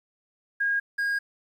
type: tone pair in turn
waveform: sine / triangle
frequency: 1630 / 1630 Hz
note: G#6 / G#6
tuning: -33 / -33 cents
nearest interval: unison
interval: 0 cents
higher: neither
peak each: -22 dBFS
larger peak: neither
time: 0.6-0.8 / 0.98-1.19 s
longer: second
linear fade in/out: 10 ms
effects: 10-bit